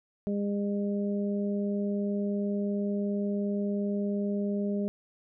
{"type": "harmonic tone", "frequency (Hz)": 202.8, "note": "G#3", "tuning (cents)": -41, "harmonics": [1, 2, 3], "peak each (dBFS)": [-28, -34, -38], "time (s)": [0.27, 4.88], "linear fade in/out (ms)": 0, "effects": []}